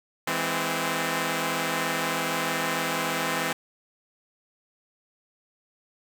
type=chord; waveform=5% pulse; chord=E augmented; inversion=none; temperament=equal with one note detuned; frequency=164.81 / 207.7 / 258.8 Hz; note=E3 / G#3 / B#3; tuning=0 / 0 / -19 cents; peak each=-18 / -22 / -17 dBFS; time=0.27-3.53 s; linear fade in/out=5 ms; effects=none